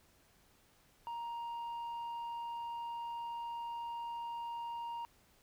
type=tone with tanh clipping; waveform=sine; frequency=937 Hz; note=A#5; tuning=9 cents sharp; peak=-40 dBFS; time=1.07-5.05 s; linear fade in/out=0 ms; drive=4 dB; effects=pink hiss -68 dBFS RMS until 5.42 s